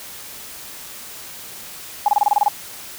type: tone bursts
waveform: sine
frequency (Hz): 830.6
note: G#5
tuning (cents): 0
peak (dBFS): -11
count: 9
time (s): 2.06-2.483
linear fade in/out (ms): 2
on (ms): 23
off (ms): 27
effects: white hiss -36 dBFS RMS until 2.98 s